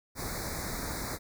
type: band-stop noise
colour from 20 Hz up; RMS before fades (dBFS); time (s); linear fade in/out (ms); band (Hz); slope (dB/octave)
pink; -36; 0.15-1.19; 50; 2300 to 3800; 96
effects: none